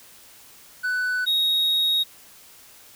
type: tone pair in turn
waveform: triangle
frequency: 1494 / 3765 Hz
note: F#6 / A#7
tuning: +16 / +16 cents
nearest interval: octave + major third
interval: 1600 cents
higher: second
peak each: -20 / -17 dBFS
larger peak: second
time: 0.83-1.26 / 1.26-2.04 s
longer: second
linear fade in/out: 20 ms
effects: white hiss -49 dBFS RMS until 2.95 s